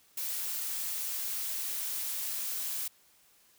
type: noise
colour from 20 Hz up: blue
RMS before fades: -35 dBFS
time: 0.17-2.88 s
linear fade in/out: 5 ms
effects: white hiss -64 dBFS RMS until 3.58 s